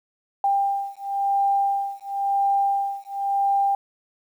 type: beating tone pair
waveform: sine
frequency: 794 / 794.96 Hz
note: G5 / G5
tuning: +22 / +24 cents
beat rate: 0.96 Hz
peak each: -23 dBFS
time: 0.44-3.75 s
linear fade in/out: 2 ms
effects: 9-bit